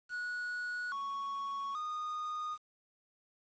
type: tone with pitch steps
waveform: triangle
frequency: 1463 / 1111 / 1231 Hz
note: F#6 / C#6 / D#6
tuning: -20 / +4 / -19 cents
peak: -34 dBFS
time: 0.09-2.58 s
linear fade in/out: 50 ms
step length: 830 ms
effects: resampled to 16000 Hz + 10-bit